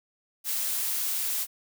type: noise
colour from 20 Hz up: blue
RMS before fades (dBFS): -29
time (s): 0.44-1.47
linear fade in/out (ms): 50
effects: none